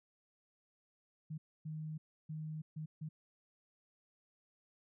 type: tone bursts at uneven times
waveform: sine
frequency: 155.56 Hz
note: D#3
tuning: in tune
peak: -40 dBFS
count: 5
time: 1.3-1.38 / 1.65-1.98 / 2.29-2.62 / 2.76-2.86 / 3.01-3.09 s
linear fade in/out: 10 ms
effects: none